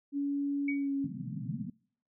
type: tone with pitch glide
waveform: sine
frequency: 282.8 to 276.2 Hz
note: C#4 to C#4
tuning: +35 to -6 cents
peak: -29 dBFS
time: 0.12-1.09 s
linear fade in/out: 50 ms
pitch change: -41 cents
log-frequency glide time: 0.68-0.96 s
type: tone with exponential decay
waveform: sine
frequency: 2255 Hz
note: C#7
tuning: 29 cents sharp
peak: -31 dBFS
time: 0.68-0.88 s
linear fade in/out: 5 ms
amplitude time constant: 42 ms
type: band-pass noise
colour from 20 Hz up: pink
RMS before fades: -38 dBFS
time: 1.04-1.7 s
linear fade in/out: 5 ms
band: 120 to 260 Hz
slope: 96 dB/octave
effects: noise-tail reverb RT60 0.6 s tail -26 dB re dry